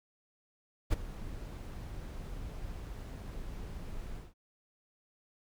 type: noise with ADSR envelope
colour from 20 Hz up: brown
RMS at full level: -25 dBFS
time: 0.9-4.34 s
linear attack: 29 ms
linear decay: 17 ms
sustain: -17 dB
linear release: 180 ms
effects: none